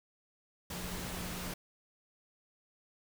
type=tone in noise; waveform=sine; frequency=179.6 Hz; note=F3; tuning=49 cents sharp; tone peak=-44 dBFS; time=0.7-1.54 s; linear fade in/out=5 ms; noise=pink; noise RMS=-41 dBFS; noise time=0.7-1.54 s; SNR=-6 dB; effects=none